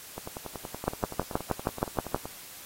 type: two click trains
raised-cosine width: 1 ms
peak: -11 / -23 dBFS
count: 9 / 23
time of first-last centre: 0.88-2.146 / 0.18-2.255 s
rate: 6.32 / 10.6 Hz
effects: white hiss -46 dBFS RMS until 2.65 s + AAC 48 kbps